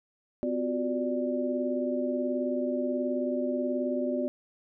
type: tone cluster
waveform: sine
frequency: 253.9 / 357.4 / 376 / 588 Hz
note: B3 / F4 / F#4 / D5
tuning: +48 / +40 / +28 / +2 cents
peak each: -30 / -34 / -38 / -31 dBFS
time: 0.43-4.28 s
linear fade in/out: 0 ms
effects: none